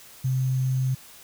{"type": "tone with sample-and-hold", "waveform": "sine", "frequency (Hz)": 130, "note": "C3", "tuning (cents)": -11, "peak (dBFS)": -21, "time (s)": [0.24, 0.95], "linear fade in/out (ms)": 10, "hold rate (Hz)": 6300, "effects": ["white hiss -48 dBFS RMS until 1.23 s"]}